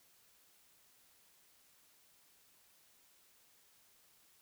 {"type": "silence", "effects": ["white hiss -68 dBFS RMS until 4.41 s"]}